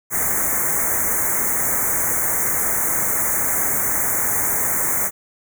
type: band-stop noise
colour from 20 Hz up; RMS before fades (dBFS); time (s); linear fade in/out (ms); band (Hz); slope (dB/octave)
white; -20; 0.1-5.11; 50; 2200 to 6200; 96
effects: none